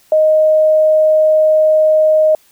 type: tone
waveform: sine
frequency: 622.3 Hz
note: D#5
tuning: in tune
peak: -7 dBFS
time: 0.12-2.35 s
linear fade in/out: 2 ms
effects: white hiss -51 dBFS RMS until 2.51 s